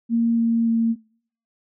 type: tone with pitch steps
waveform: sine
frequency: 231.6 / 230.2 / 228.4 Hz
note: A#3 / A#3 / A#3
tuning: -11 / -22 / -35 cents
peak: -16 dBFS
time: 0.09-0.96 s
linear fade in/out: 50 ms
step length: 290 ms
effects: noise-tail reverb RT60 0.6 s tail -25 dB re dry